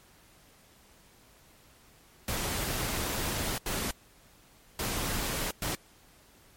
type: noise bursts at uneven times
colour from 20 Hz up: pink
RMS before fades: -32 dBFS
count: 4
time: 2.28-3.58 / 3.66-3.91 / 4.79-5.51 / 5.62-5.75 s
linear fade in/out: 2 ms
effects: pink hiss -59 dBFS RMS until 6.56 s + MP3 64 kbps